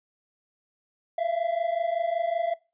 triangle tone pair together, 659.7 / 685 Hz, E5 / F5, +1 / -34 cents, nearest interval minor second, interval 65 cents, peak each -25 dBFS, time 1.18-2.54 s, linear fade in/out 5 ms, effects noise-tail reverb RT60 0.3 s tail -22 dB re dry + resampled to 8000 Hz

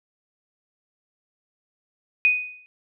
sine tone with exponential decay, 2489 Hz, D#7, in tune, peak -12 dBFS, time 2.25-2.66 s, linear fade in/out 0 ms, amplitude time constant 89 ms, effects none

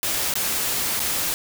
white noise with dropouts, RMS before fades -24 dBFS, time 0.03-1.34 s, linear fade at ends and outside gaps 0 ms, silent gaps 0.339-0.355 / 0.995-1.001 s, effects none

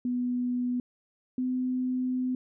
sine tone pair in turn, 246.9 / 254.1 Hz, B3 / B3, 0 / +49 cents, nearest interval unison, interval 49 cents, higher second, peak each -26 dBFS, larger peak neither, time 0.05-0.8 / 1.38-2.35 s, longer second, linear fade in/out 2 ms, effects none

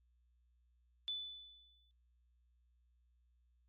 sine tone with exponential decay, 3490 Hz, A7, 15 cents flat, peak -36 dBFS, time 1.08-1.91 s, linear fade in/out 0 ms, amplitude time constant 180 ms, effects added 60 Hz sine -70 dBFS peak until 3.68 s + MP3 48 kbps

